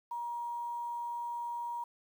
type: tone with quantisation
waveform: sine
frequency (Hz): 949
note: A#5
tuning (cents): +31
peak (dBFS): -35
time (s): 0.11-1.84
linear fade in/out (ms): 5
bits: 10
effects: none